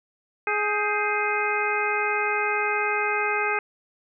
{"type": "harmonic tone with a mistuned harmonic", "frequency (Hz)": 418.3, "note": "G#4", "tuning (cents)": 12, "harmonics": [1, 2, 3, 4, 5, 6], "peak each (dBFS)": [-29, -29, -29, -29, -29, -29], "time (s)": [0.47, 3.59], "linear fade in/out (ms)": 2, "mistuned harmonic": 4, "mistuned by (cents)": -100, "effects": []}